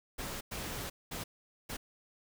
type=noise bursts at uneven times; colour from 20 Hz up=pink; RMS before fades=-40 dBFS; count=4; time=0.18-0.41 / 0.51-0.9 / 1.11-1.24 / 1.69-1.77 s; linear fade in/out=10 ms; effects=none